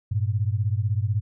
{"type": "beating tone pair", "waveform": "sine", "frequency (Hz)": [99.2, 115.2], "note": ["G2", "A#2"], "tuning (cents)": [21, -20], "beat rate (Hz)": 16, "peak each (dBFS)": [-23, -25], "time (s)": [0.11, 1.21], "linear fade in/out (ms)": 10, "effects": []}